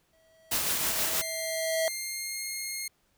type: tone with exponential growth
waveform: square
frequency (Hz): 647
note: E5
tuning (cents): -32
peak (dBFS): -25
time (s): 0.13-1.88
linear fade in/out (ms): 0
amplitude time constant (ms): 380
type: noise with tremolo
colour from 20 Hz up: white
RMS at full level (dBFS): -27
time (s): 0.51-1.22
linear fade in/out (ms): 10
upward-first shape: triangle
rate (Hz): 6.3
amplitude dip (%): 40
type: tone with pitch glide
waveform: 10% pulse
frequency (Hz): 2093 to 2141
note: C7 to C7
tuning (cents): 0 to +39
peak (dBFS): -24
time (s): 1.21-2.88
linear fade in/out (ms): 5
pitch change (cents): +39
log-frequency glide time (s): 1.68-2.46
effects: pink hiss -70 dBFS RMS until 3.17 s